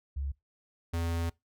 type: tone pair in turn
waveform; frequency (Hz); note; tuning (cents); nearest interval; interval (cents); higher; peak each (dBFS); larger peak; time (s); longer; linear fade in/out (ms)
sine / square; 69.3 / 84; C#2 / E2; 0 / +33; minor third; 333; second; -31 / -30; second; 0.16-0.32 / 0.93-1.3; second; 10
effects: noise-tail reverb RT60 0.2 s tail -23 dB re dry